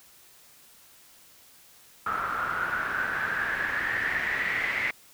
white noise with low-pass filter sweep, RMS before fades -29 dBFS, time 2.06-4.91 s, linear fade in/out 5 ms, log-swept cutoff 1300 to 2100 Hz, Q 8.8, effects white hiss -55 dBFS RMS until 5.13 s

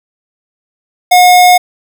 square tone, 722 Hz, F#5, 43 cents flat, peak -3 dBFS, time 1.11-1.58 s, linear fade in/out 10 ms, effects none

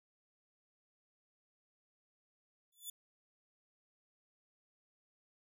5% pulse tone with exponential growth, 3478 Hz, A7, 21 cents flat, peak -32 dBFS, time 2.72-2.9 s, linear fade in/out 5 ms, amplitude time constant 38 ms, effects none

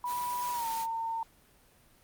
sine tone with pitch glide, 979 to 908.2 Hz, B5 to A#5, -15 to -45 cents, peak -31 dBFS, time 0.04-1.23 s, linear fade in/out 2 ms, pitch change -130 cents, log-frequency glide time 0.52-0.68 s
white noise, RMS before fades -42 dBFS, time 0.05-0.87 s, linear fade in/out 50 ms
effects pink hiss -62 dBFS RMS until 2.03 s + Opus 32 kbps

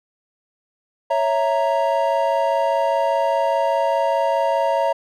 triangle chord, A# diminished, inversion first, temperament equal, 554.4 / 659.3 / 932.3 Hz, C#5 / E5 / A#5, 0 / 0 / 0 cents, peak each -19 dBFS, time 1.1-4.93 s, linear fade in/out 10 ms, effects none

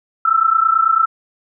sine tone pair together, 1309.9 / 1339 Hz, E6 / E6, -11 / +27 cents, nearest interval unison, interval 38 cents, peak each -14 dBFS, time 0.25-1.06 s, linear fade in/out 5 ms, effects none

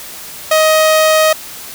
sawtooth tone, 628 Hz, D#5, 16 cents sharp, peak -4 dBFS, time 0.51-1.33 s, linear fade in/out 5 ms, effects white hiss -30 dBFS RMS until 1.74 s

